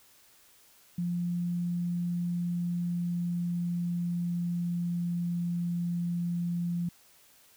sine tone with pitch glide, 174.61 to 173.1 Hz, F3 to F3, 0 to -15 cents, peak -28 dBFS, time 0.98-6.89 s, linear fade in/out 5 ms, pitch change -15 cents, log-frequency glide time 1.48-5.96 s, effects white hiss -60 dBFS RMS until 7.56 s

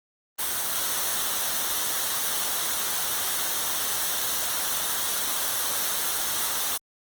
white noise with comb filter, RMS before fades -27 dBFS, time 0.38-6.78 s, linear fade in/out 20 ms, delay 0.41 ms, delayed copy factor -0.5, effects Opus 24 kbps

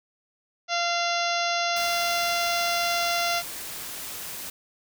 harmonic tone, 690 Hz, F5, 21 cents flat, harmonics 1 / 2 / 3 / 4 / 5 / 6 / 7 / 8 / 9, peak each -27 / -30 / -32 / -33 / -34 / -35 / -35 / -36 / -37 dBFS, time 0.68-3.43 s, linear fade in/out 50 ms
white noise, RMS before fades -36 dBFS, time 1.76-4.5 s, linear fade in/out 5 ms
effects none

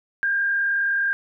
sine tone with frequency modulation, 1603 Hz, G6, 38 cents sharp, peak -19 dBFS, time 0.23-1.13 s, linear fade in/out 0 ms, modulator 40.8 Hz, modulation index 0.67, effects none

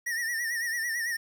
square tone with vibrato, 1864 Hz, A#6, 1 cent flat, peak -29 dBFS, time 0.06-1.17 s, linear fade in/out 10 ms, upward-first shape sine, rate 9 Hz, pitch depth 78 cents each way, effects 10-bit

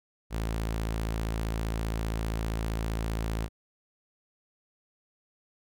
sawtooth tone, 55.2 Hz, A1, 6 cents sharp, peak -25 dBFS, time 0.3-3.49 s, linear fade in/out 50 ms, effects none

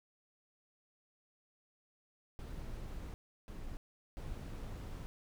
brown noise bursts at uneven times, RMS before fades -44 dBFS, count 3, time 2.39-3.14 / 3.48-3.77 / 4.17-5.06 s, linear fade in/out 0 ms, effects none

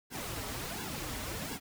pink noise with flanger, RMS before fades -39 dBFS, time 0.1-1.6 s, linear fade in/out 50 ms, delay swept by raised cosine 1.6 to 5.8 ms, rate 1.4 Hz, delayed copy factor -0.8, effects none

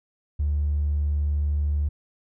triangle tone with tanh clipping, 73.42 Hz, D2, in tune, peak -20 dBFS, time 0.39-1.89 s, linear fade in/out 10 ms, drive 1 dB, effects none

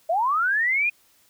sine linear sweep, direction up, 622.3 to 2489 Hz, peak -19 dBFS, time 0.09-0.9 s, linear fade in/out 10 ms, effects white hiss -60 dBFS RMS until 1.29 s

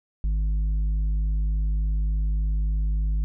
triangle tone with tanh clipping, 51.7 Hz, G#1, 7 cents flat, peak -22 dBFS, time 0.24-3.24 s, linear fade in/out 0 ms, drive 10 dB, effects none

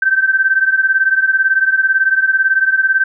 sine beating tone pair, 1548 / 1566 Hz, G6 / G6, -22 / -2 cents, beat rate 18 Hz, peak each -12 / -15 dBFS, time 0.02-3.04 s, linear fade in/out 5 ms, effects none

